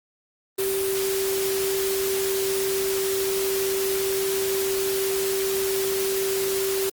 sine tone in noise, 387.3 Hz, G4, 21 cents flat, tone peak -23 dBFS, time 0.58-6.9 s, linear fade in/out 10 ms, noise white, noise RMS -29 dBFS, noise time 0.58-6.9 s, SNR +3 dB, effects Opus 32 kbps

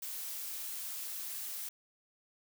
blue noise, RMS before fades -41 dBFS, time 0.02-1.69 s, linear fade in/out 5 ms, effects none

